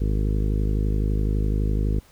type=harmonic tone; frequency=51.91 Hz; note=G#1; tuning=in tune; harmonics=1 / 2 / 3 / 4 / 5 / 6 / 7 / 8 / 9; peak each=-21 / -27 / -31 / -33 / -35 / -37 / -38 / -39 / -40 dBFS; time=0-2 s; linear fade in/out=10 ms; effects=pink hiss -55 dBFS RMS until 2.11 s